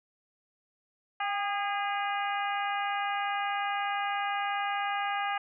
harmonic tone with a mistuned harmonic, 408.8 Hz, G#4, 27 cents flat, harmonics 2 / 3 / 4 / 5 / 6 / 7, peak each -31 / -35 / -37 / -39 / -41 / -42 dBFS, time 1.2-5.38 s, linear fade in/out 5 ms, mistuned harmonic 2, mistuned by -34 cents, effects none

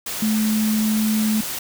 sine tone in noise, 216.4 Hz, A3, 29 cents flat, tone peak -17 dBFS, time 0.22-1.41 s, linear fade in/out 5 ms, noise white, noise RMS -28 dBFS, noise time 0.06-1.59 s, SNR +8 dB, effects none

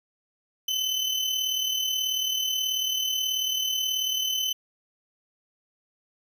35% pulse tone with amplitude modulation, 3039 Hz, F#7, 46 cents sharp, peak -21 dBFS, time 0.68-4.53 s, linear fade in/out 5 ms, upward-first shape sine, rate 38.4 Hz, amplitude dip 45%, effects 10-bit

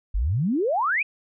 sine exponential sweep, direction up, 42.58 to 2600 Hz, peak -20 dBFS, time 0.14-1.03 s, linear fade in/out 10 ms, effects none

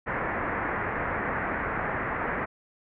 white low-pass noise, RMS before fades -30 dBFS, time 0.06-2.46 s, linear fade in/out 20 ms, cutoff 2000 Hz, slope 48 dB/octave, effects none

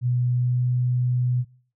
sine tone with pitch glide, 123.47 to 124.33 Hz, B2 to B2, 0 to +12 cents, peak -19 dBFS, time 0.01-1.45 s, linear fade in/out 50 ms, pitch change +12 cents, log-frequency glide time 0.34-0.63 s, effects noise-tail reverb RT60 0.5 s tail -22 dB re dry

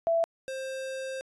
sine / square tone pair in turn, 666 / 528.6 Hz, E5 / C5, +18 / +18 cents, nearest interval major third, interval 400 cents, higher first, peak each -22 / -34 dBFS, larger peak first, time 0.07-0.24 / 0.48-1.21 s, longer second, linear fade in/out 0 ms, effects resampled to 24000 Hz

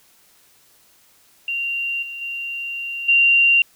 sine tone with level steps, 2769 Hz, F7, 15 cents flat, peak -21 / -29 / -25 / -11 dBFS, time 1.48-3.62 s, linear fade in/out 2 ms, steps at 2.02 / 2.21 / 3.08 s, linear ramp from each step 10 ms, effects white hiss -55 dBFS RMS until 3.75 s

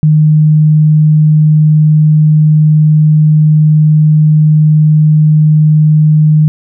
sine tone, 153.5 Hz, D#3, 23 cents flat, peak -3 dBFS, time 0.03-6.48 s, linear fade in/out 0 ms, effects none

